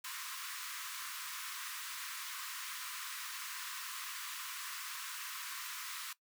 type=high-pass noise; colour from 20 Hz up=pink; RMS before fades=-44 dBFS; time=0.04-6.13 s; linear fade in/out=5 ms; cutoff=1000 Hz; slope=96 dB/octave; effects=noise-tail reverb RT60 0.1 s tail -18 dB re dry